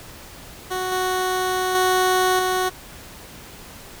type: tone with level steps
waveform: 15% pulse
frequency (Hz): 370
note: F#4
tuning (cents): 0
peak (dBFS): -17 / -14 / -10 / -13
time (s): 0.7-2.7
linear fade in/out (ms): 20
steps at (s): 0.92 / 1.75 / 2.39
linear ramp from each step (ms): 2
effects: pink hiss -41 dBFS RMS until 4 s